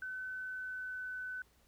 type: tone with pitch glide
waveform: sine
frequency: 1516 to 1506.4 Hz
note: F#6 to F#6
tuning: +42 to +31 cents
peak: -39 dBFS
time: 0.02-1.42 s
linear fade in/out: 2 ms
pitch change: -11 cents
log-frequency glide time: 0.28-1.13 s
effects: added 60 Hz sine -70 dBFS peak until 1.67 s + pink hiss -70 dBFS RMS until 1.67 s